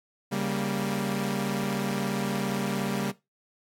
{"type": "chord", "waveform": "sawtooth", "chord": "G diminished", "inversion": "second", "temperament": "equal", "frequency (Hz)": [138.59, 196, 233.1], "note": ["Db3", "G3", "Bb3"], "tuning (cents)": [0, 0, 0], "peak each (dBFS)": [-29, -26, -28], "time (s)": [0.31, 3.12], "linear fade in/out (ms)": 20, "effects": ["noise-tail reverb RT60 0.2 s tail -17 dB re dry", "AAC 64 kbps"]}